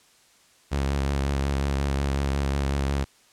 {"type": "tone with vibrato", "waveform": "sawtooth", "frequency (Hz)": 69.3, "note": "C#2", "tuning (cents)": 0, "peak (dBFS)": -19, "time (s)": [0.71, 3.05], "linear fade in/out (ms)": 20, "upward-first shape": "sine", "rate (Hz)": 5.5, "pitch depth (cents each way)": 33, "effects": ["white hiss -58 dBFS RMS until 3.32 s", "low-pass 9000 Hz 12 dB/octave"]}